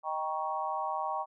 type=chord; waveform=sine; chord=Eb dominant seventh; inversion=none; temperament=equal with one note detuned; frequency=622.3 / 784 / 944.8 / 1108.7 Hz; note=Eb5 / G5 / Bb5 / Db6; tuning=0 / 0 / +23 / 0 cents; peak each=-39 / -35 / -36 / -36 dBFS; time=0.03-1.26 s; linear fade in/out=50 ms; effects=none